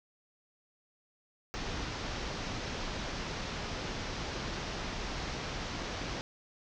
pink low-pass noise, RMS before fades -38 dBFS, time 1.54-6.21 s, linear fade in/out 0 ms, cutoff 6200 Hz, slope 48 dB/octave, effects none

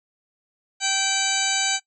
harmonic tone with a mistuned harmonic, 777 Hz, G5, 16 cents flat, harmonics 1 / 2 / 3 / 4 / 5 / 6 / 8 / 9 / 10, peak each -29 / -29 / -29 / -29 / -29 / -29 / -29 / -29 / -29 dBFS, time 0.8-1.8 s, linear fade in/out 50 ms, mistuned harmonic 4, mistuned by -51 cents, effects noise-tail reverb RT60 0.1 s tail -21 dB re dry

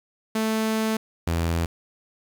sawtooth tone pair in turn, 220 / 83.65 Hz, A3 / E2, 0 / +26 cents, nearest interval octave + perfect fourth, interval 1674 cents, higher first, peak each -18 dBFS, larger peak neither, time 0.35-0.97 / 1.27-1.66 s, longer first, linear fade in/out 5 ms, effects 8-bit

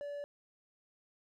triangle tone, 576 Hz, D5, 34 cents flat, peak -37 dBFS, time 0.01-0.24 s, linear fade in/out 0 ms, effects none

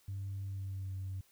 sine tone with pitch glide, 98 to 95.21 Hz, G2 to G2, 0 to -50 cents, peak -36 dBFS, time 0.08-1.21 s, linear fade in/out 5 ms, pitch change -50 cents, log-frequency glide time 0.44-0.93 s, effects tanh soft clip ceiling -34 dBFS + white hiss -68 dBFS RMS until 1.31 s

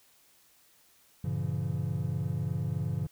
triangle chord, G diminished seventh, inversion none, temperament just, 98 / 117.6 / 141.12 / 169.34 Hz, G2 / Bb2 / Db3 / Fb3, 0 / +16 / +31 / +47 cents, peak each -33 / -34 / -31 / -34 dBFS, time 1.24-3.07 s, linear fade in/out 5 ms, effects white hiss -63 dBFS RMS until 3.11 s

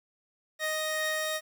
sawtooth tone pair together, 623 / 1866.9 Hz, D#5 / A#6, +2 / +2 cents, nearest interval octave + perfect fifth, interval 1900 cents, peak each -28 dBFS, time 0.59-1.41 s, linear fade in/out 50 ms, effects 10-bit

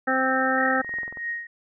harmonic tone, 261.6 Hz, C4, in tune, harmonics 1 / 2 / 3 / 5 / 6 / 7, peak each -27 / -27 / -27 / -27 / -27 / -27 dBFS, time 0.07-0.82 s, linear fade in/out 10 ms
sine tone with tremolo, 1872 Hz, A#6, 7 cents sharp, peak -25 dBFS, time 0.57-1.47 s, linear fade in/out 5 ms, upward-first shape triangle, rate 3.1 Hz, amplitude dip 80%
click train, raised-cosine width 1 ms, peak -28 dBFS, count 9, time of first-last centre 0.8-1.172 s, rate 21.5 Hz
effects none

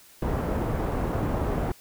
pink low-pass noise, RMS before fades -27 dBFS, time 0.22-1.72 s, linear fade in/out 5 ms, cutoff 900 Hz, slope 12 dB/octave, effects white hiss -53 dBFS RMS until 1.8 s

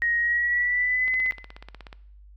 sine tone with pitch glide, 1880 to 2027 Hz, A#6 to B6, +14 to +45 cents, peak -21 dBFS, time 0.02-1.31 s, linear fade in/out 0 ms, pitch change +131 cents, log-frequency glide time 0.18-1.11 s
click train, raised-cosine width 0.3 ms, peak -25 dBFS, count 15, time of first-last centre 1.08-1.928 s, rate 16.5 Hz
effects noise-tail reverb RT60 0.7 s tail -19 dB re dry + added 50 Hz sine -46 dBFS peak until 2.36 s

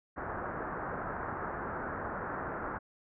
white low-pass noise, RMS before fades -38 dBFS, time 0.16-2.79 s, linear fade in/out 20 ms, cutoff 1600 Hz, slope 48 dB/octave, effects none

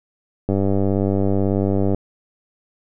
click train, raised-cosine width 2 ms, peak -7 dBFS, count 144, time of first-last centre 0.49-1.946 s, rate 98.2 Hz, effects none

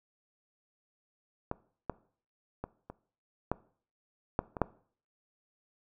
clicks, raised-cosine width 1 ms, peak -19 / -18 / -22 / -28 / -15 / -13 / -24 / -11 dBFS, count 8, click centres 1.514 / 1.897 / 2.64 / 2.9 / 3.516 / 4.391 / 4.568 / 4.617 s, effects noise-tail reverb RT60 0.5 s tail -20 dB re dry

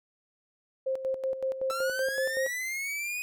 sine tone with tremolo, 528 Hz, C5, 16 cents sharp, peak -26 dBFS, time 0.86-2.48 s, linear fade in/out 10 ms, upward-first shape square, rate 5.3 Hz, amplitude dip 65%
45% pulse linear sweep, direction up, 1318.5 to 2503 Hz, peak -31 dBFS, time 1.7-3.22 s, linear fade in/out 0 ms
effects none

